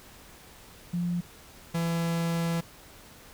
sine / 45% pulse tone pair in turn, 174.61 / 167.52 Hz, F3 / E3, 0 / +28 cents, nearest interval minor second, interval 72 cents, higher first, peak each -26 dBFS, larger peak neither, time 0.93-1.21 / 1.74-2.61 s, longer second, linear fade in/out 10 ms, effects pink hiss -51 dBFS RMS until 3.33 s

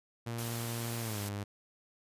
sawtooth tone with pitch glide, 116.8 to 101.68 Hz, A#2 to G#2, +4 to -36 cents, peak -32 dBFS, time 0.26-1.44 s, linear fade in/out 10 ms, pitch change -240 cents, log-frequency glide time 1.01-1.2 s
white noise, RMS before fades -42 dBFS, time 0.38-1.29 s, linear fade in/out 5 ms
effects resampled to 32000 Hz

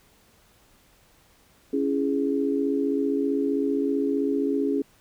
sine chord, C# minor, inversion none, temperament just, 277.2 / 332.6 / 415.8 Hz, C#4 / E4 / G#4, 0 / +16 / +2 cents, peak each -24 / -30 / -26 dBFS, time 1.73-4.82 s, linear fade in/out 5 ms, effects pink hiss -59 dBFS RMS until 5 s

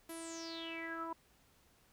sawtooth tone with low-pass filter sweep, 329.6 Hz, E4, in tune, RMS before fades -44 dBFS, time 0.09-1.13 s, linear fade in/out 5 ms, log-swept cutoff 12000 to 1000 Hz, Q 9.5, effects pink hiss -69 dBFS RMS until 1.92 s

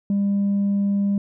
triangle tone with tanh clipping, 200.3 Hz, G3, 38 cents sharp, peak -18 dBFS, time 0.1-1.18 s, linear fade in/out 2 ms, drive 6 dB, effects none

